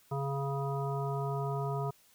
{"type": "harmonic tone", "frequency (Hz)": 138.59, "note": "C#3", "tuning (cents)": 0, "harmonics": [1, 3, 5, 7, 9], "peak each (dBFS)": [-33, -38, -40, -41, -43], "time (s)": [0.11, 1.91], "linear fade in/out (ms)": 10, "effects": ["white hiss -64 dBFS RMS until 2.14 s"]}